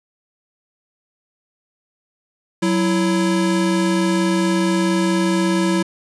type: tone pair together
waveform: square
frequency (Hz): 186.38 / 332.1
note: F#3 / E4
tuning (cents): +13 / +13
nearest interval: minor seventh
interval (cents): 1000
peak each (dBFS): -19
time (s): 2.62-5.83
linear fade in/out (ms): 10
effects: resampled to 24000 Hz + 8-bit